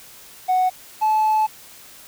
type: tone pair in turn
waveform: triangle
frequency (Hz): 740 / 865.5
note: F#5 / A5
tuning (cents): 0 / -29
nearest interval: minor third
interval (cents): 271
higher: second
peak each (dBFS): -12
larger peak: neither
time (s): 0.48-0.7 / 1.01-1.47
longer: second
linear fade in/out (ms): 20
effects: tanh soft clip ceiling -11 dBFS + white hiss -44 dBFS RMS until 2.07 s